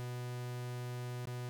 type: tone with dropouts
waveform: 45% pulse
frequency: 123.3 Hz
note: B2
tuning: 2 cents flat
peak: -39 dBFS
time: 0-1.49 s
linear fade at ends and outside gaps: 0 ms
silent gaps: 1.255-1.272 s
effects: none